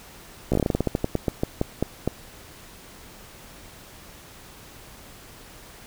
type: slowing click train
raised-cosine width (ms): 2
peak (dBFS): -8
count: 19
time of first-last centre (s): 0.52-2.076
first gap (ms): 15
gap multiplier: 1.18
effects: pink hiss -46 dBFS RMS until 5.86 s